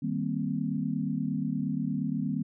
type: chord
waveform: sine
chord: C minor seventh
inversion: first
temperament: equal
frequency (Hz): 155.56 / 196 / 233.1 / 261.6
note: Eb3 / G3 / Bb3 / C4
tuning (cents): 0 / 0 / 0 / 0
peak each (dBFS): -33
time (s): 0.02-2.43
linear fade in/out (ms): 10
effects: none